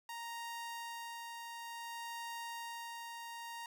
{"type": "tone with tremolo", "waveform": "sawtooth", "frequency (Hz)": 932.3, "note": "A#5", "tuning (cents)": 0, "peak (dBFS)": -38, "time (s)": [0.09, 3.66], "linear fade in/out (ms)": 2, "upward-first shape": "sine", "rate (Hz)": 0.56, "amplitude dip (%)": 30, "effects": []}